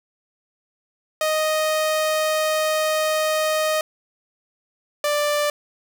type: tone pair in turn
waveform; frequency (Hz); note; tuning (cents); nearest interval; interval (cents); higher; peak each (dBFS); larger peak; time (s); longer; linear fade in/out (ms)
sawtooth; 622.3 / 589.2; D#5 / D5; 0 / +6; minor second; 94; first; -15; neither; 1.21-3.81 / 5.04-5.5; first; 2
effects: none